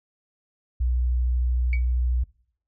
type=tone with vibrato; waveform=sine; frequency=61.6 Hz; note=B1; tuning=4 cents flat; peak=-19 dBFS; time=0.8-2.24 s; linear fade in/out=10 ms; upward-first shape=square; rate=13 Hz; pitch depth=9 cents each way
type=tone with exponential decay; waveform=sine; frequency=2264 Hz; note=C#7; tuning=36 cents sharp; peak=-25 dBFS; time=1.73-1.85 s; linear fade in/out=1 ms; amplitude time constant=26 ms
effects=noise-tail reverb RT60 0.6 s tail -23 dB re dry + tanh soft clip ceiling -15 dBFS